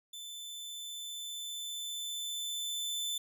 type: tone with level ramp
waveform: sawtooth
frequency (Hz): 3525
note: A7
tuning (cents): +2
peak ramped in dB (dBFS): -40 to -30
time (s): 0.13-3.18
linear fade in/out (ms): 5
effects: none